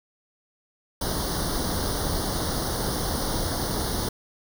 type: noise with comb filter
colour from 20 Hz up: pink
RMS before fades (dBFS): -27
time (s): 1.01-4.09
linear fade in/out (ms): 5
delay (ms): 0.2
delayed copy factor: +1
effects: none